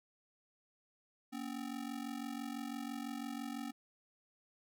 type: ring-modulated tone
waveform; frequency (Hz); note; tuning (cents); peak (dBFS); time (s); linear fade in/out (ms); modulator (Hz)
square; 258.2; C4; -23; -38; 1.32-3.72; 20; 23
effects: none